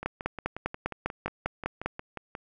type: two click trains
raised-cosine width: 0.5 ms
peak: -21 / -13 dBFS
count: 14 / 10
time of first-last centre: 0.03-2.351 / 0.06-1.86 s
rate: 5.6 / 5 Hz
effects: none